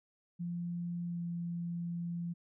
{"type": "tone with pitch glide", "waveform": "sine", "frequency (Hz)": [173.1, 171.51], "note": ["F3", "F3"], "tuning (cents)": [-15, -31], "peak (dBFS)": -35, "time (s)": [0.39, 2.34], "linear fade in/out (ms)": 20, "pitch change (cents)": -16, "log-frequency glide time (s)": [1.07, 1.21], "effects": []}